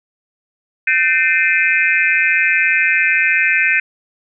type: tone cluster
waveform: sine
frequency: 1540 / 1799 / 2093 / 2382 / 2556 Hz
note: G6 / A6 / C7 / D7 / D#7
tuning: -31 / +38 / 0 / +24 / +46 cents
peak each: -18 dBFS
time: 0.87-3.8 s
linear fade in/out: 5 ms
effects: none